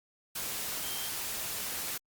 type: tone in noise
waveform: sine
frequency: 3156 Hz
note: G7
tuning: 11 cents sharp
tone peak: -42 dBFS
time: 0.83-1.09 s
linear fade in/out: 10 ms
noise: white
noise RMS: -36 dBFS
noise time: 0.35-1.98 s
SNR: -9 dB
effects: Opus 48 kbps